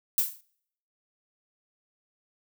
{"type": "noise with exponential decay", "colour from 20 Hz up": "violet", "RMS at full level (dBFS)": -20, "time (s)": [0.18, 0.41], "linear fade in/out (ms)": 2, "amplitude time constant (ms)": 50, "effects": ["noise-tail reverb RT60 0.7 s tail -26 dB re dry"]}